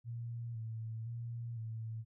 sine tone with vibrato, 114.7 Hz, A#2, 28 cents flat, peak -39 dBFS, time 0.04-2.05 s, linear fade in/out 50 ms, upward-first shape square, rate 0.98 Hz, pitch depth 40 cents each way, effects none

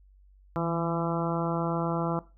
harmonic tone with a mistuned harmonic, 168.2 Hz, E3, 35 cents sharp, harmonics 1 / 2 / 3 / 4 / 5 / 6 / 7 / 8, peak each -30 / -33 / -35 / -36 / -37 / -38 / -38 / -39 dBFS, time 0.56-2.19 s, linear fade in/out 0 ms, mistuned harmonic 1, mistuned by -40 cents, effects noise-tail reverb RT60 0.3 s tail -18 dB re dry + added 48 Hz sine -54 dBFS peak until 2.37 s

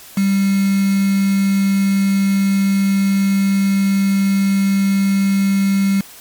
sine tone with quantisation, 196 Hz, G3, in tune, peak -12 dBFS, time 0.17-6.01 s, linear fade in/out 5 ms, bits 4, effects white hiss -39 dBFS RMS until 6.2 s + MP3 96 kbps

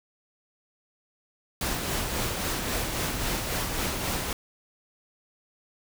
pink noise with tremolo, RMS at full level -28 dBFS, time 1.61-4.33 s, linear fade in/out 2 ms, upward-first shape sine, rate 3.7 Hz, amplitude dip 35%, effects none

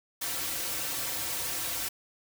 white noise with comb filter, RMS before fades -33 dBFS, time 0.21-1.89 s, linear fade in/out 10 ms, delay 4.8 ms, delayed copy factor -0.8, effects none

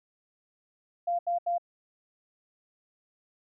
sine tone bursts, 694 Hz, F5, 11 cents flat, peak -25 dBFS, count 3, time 1.07-1.582 s, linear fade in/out 10 ms, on 120 ms, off 76 ms, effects none

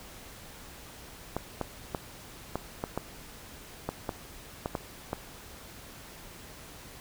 clicks, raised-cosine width 1 ms, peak -16 dBFS, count 11, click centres 1.366 / 1.613 / 1.948 / 2.556 / 2.839 / 2.976 / 3.89 / 4.092 / 4.659 / 4.752 / 5.131 s, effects pink hiss -48 dBFS RMS until 7 s

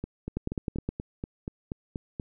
two click trains, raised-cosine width 3 ms, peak -20 / -16 dBFS, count 10 / 6, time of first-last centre 0.04-2.198 / 0.37-0.89 s, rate 4.17 / 9.62 Hz, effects none

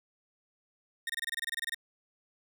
30% pulse tone bursts, 1842 Hz, A#6, 21 cents flat, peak -29 dBFS, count 14, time 1.07-1.745 s, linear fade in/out 2 ms, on 25 ms, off 25 ms, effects none

